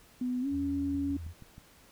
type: tone with pitch glide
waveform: sine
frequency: 249.6 to 280.2 Hz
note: B3 to C#4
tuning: +19 to +19 cents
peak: -29 dBFS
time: 0.21-1.17 s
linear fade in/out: 5 ms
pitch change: +200 cents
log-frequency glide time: 0.41-0.47 s
type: tone with vibrato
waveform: sine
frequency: 82.41 Hz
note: E2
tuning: in tune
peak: -38 dBFS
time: 0.5-1.34 s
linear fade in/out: 50 ms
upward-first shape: triangle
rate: 9 Hz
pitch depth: 81 cents each way
type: click train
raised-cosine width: 5 ms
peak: -36 dBFS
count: 5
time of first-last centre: 0.95-1.581 s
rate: 6.34 Hz
effects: pink hiss -59 dBFS RMS until 1.91 s